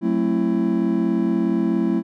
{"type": "chord", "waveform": "triangle", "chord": "F# half-diminished seventh", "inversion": "none", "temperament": "just", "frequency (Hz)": [185, 222, 266.4, 333], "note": ["F#3", "A3", "C4", "E4"], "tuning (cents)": [0, 16, 31, 18], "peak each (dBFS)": [-22, -20, -23, -20], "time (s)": [0.01, 2.03], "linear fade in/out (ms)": 50, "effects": []}